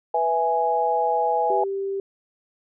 sine chord, E major, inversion second, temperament equal with one note detuned, 492.2 / 659.3 / 830.6 Hz, B4 / E5 / G#5, -6 / 0 / 0 cents, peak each -25 / -25 / -21 dBFS, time 0.14-1.64 s, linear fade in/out 5 ms
sine tone, 392 Hz, G4, in tune, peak -24 dBFS, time 1.5-2 s, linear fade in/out 2 ms
effects none

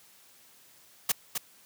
white noise with echo, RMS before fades -25 dBFS, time 1.09-1.12 s, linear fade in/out 5 ms, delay 260 ms, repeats 1, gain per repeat -6 dB, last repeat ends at 1.38 s, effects white hiss -58 dBFS RMS until 1.65 s + high-pass 80 Hz 12 dB/octave

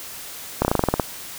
slowing click train, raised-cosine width 1 ms, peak -3 dBFS, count 10, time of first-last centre 0.62-0.998 s, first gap 29 ms, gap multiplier 1.09, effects white hiss -36 dBFS RMS until 1.38 s

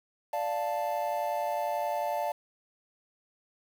triangle chord, D minor, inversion none, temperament equal, 587.3 / 698.5 / 880 Hz, D5 / F5 / A5, 0 / 0 / 0 cents, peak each -31 dBFS, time 0.33-2.32 s, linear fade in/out 5 ms, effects 8-bit

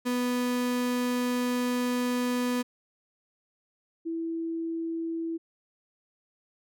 35% pulse / sine tone pair in turn, 246.9 / 329.6 Hz, B3 / E4, 0 / 0 cents, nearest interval perfect fourth, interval 500 cents, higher second, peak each -24 / -29 dBFS, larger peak first, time 0.05-2.63 / 4.05-5.38 s, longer first, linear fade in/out 20 ms, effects none

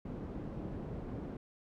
white low-pass noise, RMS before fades -42 dBFS, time 0.05-1.37 s, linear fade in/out 5 ms, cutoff 310 Hz, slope 12 dB/octave, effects none

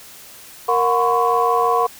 sine tone cluster, 466.9 / 725 / 1018 / 1104 Hz, A#4 / F#5 / C6 / C#6, +3 / -35 / -48 / -7 cents, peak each -19 dBFS, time 0.68-1.87 s, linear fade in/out 10 ms, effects tanh soft clip ceiling -5 dBFS + white hiss -41 dBFS RMS until 1.99 s

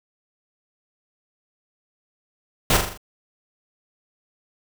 pink noise with echo, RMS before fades -17 dBFS, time 2.7-2.77 s, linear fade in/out 2 ms, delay 41 ms, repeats 5, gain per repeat -5 dB, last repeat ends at 2.975 s, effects none

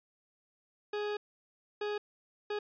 40% pulse tone bursts at uneven times, 416.3 Hz, G#4, 4 cents sharp, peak -32 dBFS, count 3, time 0.93-1.17 / 1.81-1.98 / 2.5-2.59 s, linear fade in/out 5 ms, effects resampled to 11025 Hz

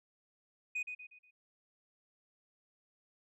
sine tone with echo, 2489 Hz, D#7, in tune, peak -31 dBFS, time 0.75-0.83 s, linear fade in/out 10 ms, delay 120 ms, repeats 4, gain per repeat -8 dB, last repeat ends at 1.31 s, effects tanh soft clip ceiling -33 dBFS

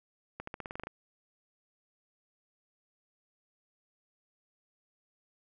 accelerating click train, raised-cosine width 0.5 ms, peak -24 dBFS, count 10, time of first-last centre 0.4-0.87 s, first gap 74 ms, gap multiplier 0.91, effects none

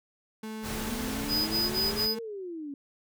35% pulse tone, 218.3 Hz, A3, 13 cents flat, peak -34 dBFS, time 0.43-2.19 s, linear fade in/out 5 ms
pink noise, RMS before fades -36 dBFS, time 0.62-2.09 s, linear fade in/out 50 ms
sine exponential two-way sweep, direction up then down, 233.1 to 466.2 to 273.8 Hz, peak -35 dBFS, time 0.87-2.74 s, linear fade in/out 2 ms, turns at 2.2 s
square tone bursts, 4978 Hz, D#8, in tune, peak -26 dBFS, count 4, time 1.28-2.155 s, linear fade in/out 50 ms, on 200 ms, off 25 ms
effects none

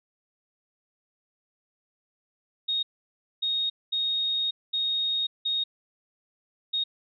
sine tone bursts at uneven times, 3729 Hz, A#7, in tune, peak -24 dBFS, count 6, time 2.68-2.83 / 3.42-3.7 / 3.92-4.51 / 4.73-5.27 / 5.45-5.64 / 6.73-6.84 s, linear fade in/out 10 ms, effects none

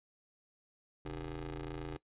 20% pulse ring-modulated tone, 82.4 Hz, E2, in tune, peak -32 dBFS, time 1.05-1.97 s, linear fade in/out 5 ms, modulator 220 Hz, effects noise-tail reverb RT60 0.1 s tail -20 dB re dry + resampled to 8000 Hz

